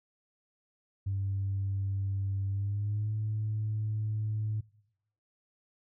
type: tone with pitch glide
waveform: sine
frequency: 98 to 107.49 Hz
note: G2 to A2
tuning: 0 to -40 cents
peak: -28 dBFS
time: 1.06-4.61 s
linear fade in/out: 10 ms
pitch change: +160 cents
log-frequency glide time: 2.48-3.13 s
effects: noise-tail reverb RT60 0.9 s tail -24 dB re dry + tanh soft clip ceiling -25 dBFS